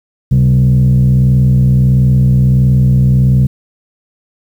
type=tone with frequency modulation; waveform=sine; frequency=131.1 Hz; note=C3; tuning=4 cents sharp; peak=-4 dBFS; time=0.31-3.47 s; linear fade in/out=10 ms; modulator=61.5 Hz; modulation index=0.72; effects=tanh soft clip ceiling -3 dBFS + 7-bit